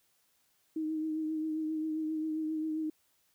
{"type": "tone with vibrato", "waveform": "sine", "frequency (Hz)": 313.4, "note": "D#4", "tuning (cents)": 13, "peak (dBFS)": -31, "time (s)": [0.76, 2.9], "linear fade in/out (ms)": 5, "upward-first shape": "triangle", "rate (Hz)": 7.5, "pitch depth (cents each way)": 32, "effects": ["white hiss -72 dBFS RMS until 3.34 s"]}